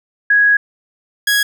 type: tone pair in turn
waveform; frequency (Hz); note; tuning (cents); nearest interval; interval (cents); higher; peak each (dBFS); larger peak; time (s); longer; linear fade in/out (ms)
sine / sawtooth; 1661.2 / 1661.2; G#6 / G#6; 0 / 0; unison; 0; neither; -8; neither; 0.3-0.57 / 1.27-1.43; first; 5
effects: none